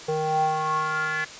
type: tone with band-pass filter sweep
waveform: square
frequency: 155.8 Hz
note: D#3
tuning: 3 cents sharp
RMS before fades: -25 dBFS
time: 0.08-1.25 s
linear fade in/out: 10 ms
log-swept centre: 560 to 1800 Hz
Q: 6.1
effects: white hiss -40 dBFS RMS until 1.39 s + resampled to 16000 Hz